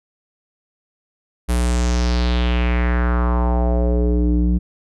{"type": "tone with low-pass filter sweep", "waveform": "square", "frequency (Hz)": 60.4, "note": "B1", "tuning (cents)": -38, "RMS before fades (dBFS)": -17, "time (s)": [1.48, 4.59], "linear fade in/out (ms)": 20, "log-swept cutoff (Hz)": [11000, 220], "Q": 3, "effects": []}